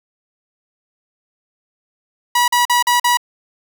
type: tone bursts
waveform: sawtooth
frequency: 970 Hz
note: B5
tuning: 31 cents flat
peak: -8 dBFS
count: 5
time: 2.35-3.172 s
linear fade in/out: 5 ms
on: 130 ms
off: 43 ms
effects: 7-bit